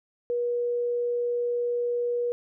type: tone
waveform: sine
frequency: 481.5 Hz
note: B4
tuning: 44 cents flat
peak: -24 dBFS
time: 0.3-2.32 s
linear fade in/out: 0 ms
effects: none